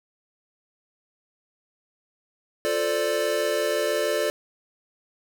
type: chord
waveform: square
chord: D minor seventh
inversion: first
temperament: equal with one note detuned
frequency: 349.2 / 440 / 521.1 / 587.3 Hz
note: F4 / A4 / C5 / D5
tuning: 0 / 0 / -7 / 0 cents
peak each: -32 / -28 / -32 / -26 dBFS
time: 2.65-4.3 s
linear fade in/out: 0 ms
effects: none